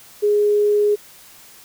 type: tone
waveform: sine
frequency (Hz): 415.3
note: G#4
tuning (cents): 0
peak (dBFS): -13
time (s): 0.22-0.96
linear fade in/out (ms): 20
effects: white hiss -45 dBFS RMS until 1.64 s